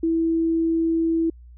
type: tone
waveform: sine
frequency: 328.4 Hz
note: E4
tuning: 6 cents flat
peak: -18 dBFS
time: 0.03-1.3 s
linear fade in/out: 5 ms
effects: added 60 Hz sine -42 dBFS peak until 1.57 s